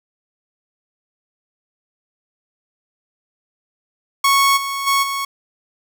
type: tone with level steps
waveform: sawtooth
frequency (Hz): 1105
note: C#6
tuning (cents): -6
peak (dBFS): -8 / -18 / -10 / -17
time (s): 4.24-5.25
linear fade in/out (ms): 5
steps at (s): 4.56 / 4.86 / 5.02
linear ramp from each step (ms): 20
effects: none